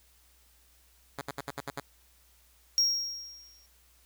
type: tone bursts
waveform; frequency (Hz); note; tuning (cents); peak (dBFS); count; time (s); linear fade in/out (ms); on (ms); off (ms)
5% pulse; 140; C#3; +18; -23; 7; 1.18-1.801; 5; 33; 65
type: tone with exponential decay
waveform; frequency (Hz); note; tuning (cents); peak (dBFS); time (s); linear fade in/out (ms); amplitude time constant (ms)
triangle; 5590; F8; +1; -19; 2.78-3.66; 0; 190
effects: added 60 Hz sine -64 dBFS peak until 4.05 s + white hiss -64 dBFS RMS until 4.05 s